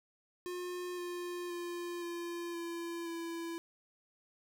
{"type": "tone with pitch steps", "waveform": "square", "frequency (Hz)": [357.8, 353.1, 348.4, 343.8, 339.3, 334.8], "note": ["F4", "F4", "F4", "F4", "F4", "E4"], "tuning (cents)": [42, 19, -4, -27, -50, 27], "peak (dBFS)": -39, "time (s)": [0.46, 3.58], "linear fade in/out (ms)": 0, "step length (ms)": 520, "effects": []}